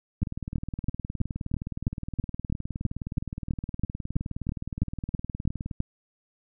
two click trains, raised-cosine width 5 ms, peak -13 / -20 dBFS, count 18 / 107, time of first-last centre 0.23-5.804 / 0.22-5.712 s, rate 3.05 / 19.3 Hz, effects none

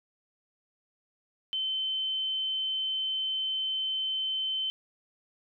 sine tone, 3075 Hz, G7, 34 cents flat, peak -28 dBFS, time 1.53-4.7 s, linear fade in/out 0 ms, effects none

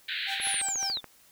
white band-pass noise, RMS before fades -33 dBFS, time 0.08-0.62 s, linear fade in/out 10 ms, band 1500 to 4200 Hz, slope 96 dB/octave
sawtooth tone with tremolo, 784 Hz, G5, in tune, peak -30 dBFS, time 0.26-0.97 s, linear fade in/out 50 ms, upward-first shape sine, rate 5.5 Hz, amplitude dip 85%
click train, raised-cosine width 0.5 ms, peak -26 dBFS, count 10, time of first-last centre 0.4-1.043 s, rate 14 Hz
sine linear sweep, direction down, 11260 to 3367 Hz, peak -28 dBFS, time 0.4-1.01 s, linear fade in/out 50 ms
effects white hiss -59 dBFS RMS until 1.31 s

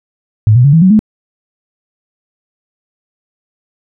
sine tone with pitch steps, 107.4 / 123.37 / 141.72 / 162.79 / 186.99 / 214.8 Hz, A2 / B2 / C#3 / E3 / F#3 / A3, -41 / -1 / +39 / -21 / +19 / -41 cents, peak -3 dBFS, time 0.47-0.992 s, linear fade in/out 0 ms, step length 87 ms, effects none

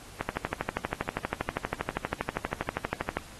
click train, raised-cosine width 0.5 ms, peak -13 dBFS, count 38, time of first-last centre 0.21-3.17 s, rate 12.5 Hz, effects pink hiss -49 dBFS RMS until 3.39 s + AAC 32 kbps

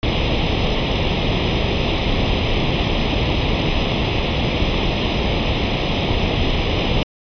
pink noise with comb filter, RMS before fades -18 dBFS, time 0.03-7.03 s, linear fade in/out 0 ms, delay 0.33 ms, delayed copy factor +0.8, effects resampled to 11025 Hz

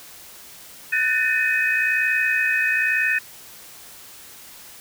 sine tone cluster, 1499 / 1746 / 1807 / 2523 Hz, F#6 / A6 / A6 / D#7, +22 / -14 / +46 / +23 cents, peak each -26 / -28 / -21 / -22 dBFS, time 0.92-3.19 s, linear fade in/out 10 ms, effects white hiss -43 dBFS RMS until 4.8 s

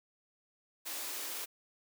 white high-pass noise, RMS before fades -40 dBFS, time 0.85-1.46 s, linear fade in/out 20 ms, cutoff 260 Hz, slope 96 dB/octave, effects none

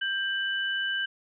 sine tone pair together, 1580 / 2983 Hz, G6 / F#7, +13 / +13 cents, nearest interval major seventh, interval 1100 cents, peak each -28 / -31 dBFS, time 0.01-1.06 s, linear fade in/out 10 ms, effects none

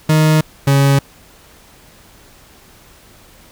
40% pulse tone pair in turn, 155.56 / 138.84 Hz, D#3 / C#3, 0 / +3 cents, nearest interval major second, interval 197 cents, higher first, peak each -8 dBFS, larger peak neither, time 0.09-0.41 / 0.67-0.99 s, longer neither, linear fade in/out 5 ms, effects pink hiss -45 dBFS RMS until 3.51 s

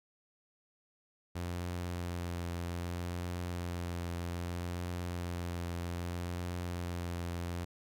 sawtooth tone with vibrato, 87.31 Hz, F2, in tune, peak -32 dBFS, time 1.35-7.65 s, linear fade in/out 10 ms, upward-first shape triangle, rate 0.63 Hz, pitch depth 21 cents each way, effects none

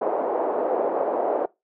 white band-pass noise, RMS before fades -24 dBFS, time 0.01-1.46 s, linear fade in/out 10 ms, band 370 to 720 Hz, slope 24 dB/octave, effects noise-tail reverb RT60 0.2 s tail -21 dB re dry

